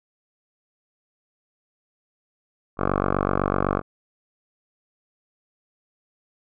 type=tone with low-pass filter; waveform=5% pulse; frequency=47.95 Hz; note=G1; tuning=37 cents flat; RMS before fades=-23 dBFS; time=2.77-3.82 s; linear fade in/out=50 ms; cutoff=1100 Hz; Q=5.5; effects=none